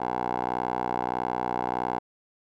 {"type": "tone with band-pass filter", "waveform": "10% pulse", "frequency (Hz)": 61.6, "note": "B1", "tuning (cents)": -4, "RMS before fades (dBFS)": -29, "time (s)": [0, 1.99], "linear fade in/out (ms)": 5, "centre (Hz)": 760, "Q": 3.2, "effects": []}